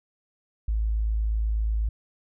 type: tone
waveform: sine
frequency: 54.1 Hz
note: A1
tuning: 29 cents flat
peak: -22 dBFS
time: 0.68-1.89 s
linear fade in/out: 5 ms
effects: none